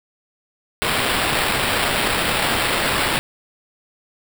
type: noise with sample-and-hold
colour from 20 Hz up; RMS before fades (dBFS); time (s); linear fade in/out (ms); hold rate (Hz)
violet; -20; 0.82-3.19; 0; 6300
effects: none